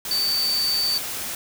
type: tone in noise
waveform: sine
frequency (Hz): 4575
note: D8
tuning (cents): -46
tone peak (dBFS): -20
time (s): 0.11-0.98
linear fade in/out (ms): 2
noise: white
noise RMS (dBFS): -30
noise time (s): 0.05-1.35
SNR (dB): +7
effects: none